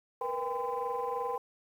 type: tone cluster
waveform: sine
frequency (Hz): 470.7 / 493.6 / 798 / 1021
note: A#4 / B4 / G5 / C6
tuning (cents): +17 / -1 / +31 / -43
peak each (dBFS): -37 / -36 / -36 / -35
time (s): 0.21-1.38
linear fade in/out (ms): 5
effects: tanh soft clip ceiling -24 dBFS + 10-bit